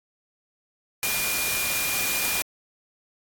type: tone in noise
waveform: sine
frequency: 2420 Hz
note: D#7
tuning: 49 cents flat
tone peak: -29 dBFS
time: 1.03-2.42 s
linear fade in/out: 0 ms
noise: white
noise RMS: -26 dBFS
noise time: 1.03-2.42 s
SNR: -6 dB
effects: AAC 64 kbps